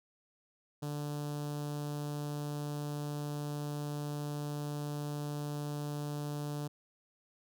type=tone with notch filter; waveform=sawtooth; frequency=146.83 Hz; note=D3; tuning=in tune; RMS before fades=-38 dBFS; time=0.82-6.68 s; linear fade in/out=10 ms; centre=2100 Hz; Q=0.85; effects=none